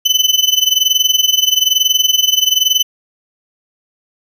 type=tone with amplitude modulation; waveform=35% pulse; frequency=3018 Hz; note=F#7; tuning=34 cents sharp; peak=-5 dBFS; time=0.05-2.83 s; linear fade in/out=10 ms; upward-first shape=sine; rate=21.1 Hz; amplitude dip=85%; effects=none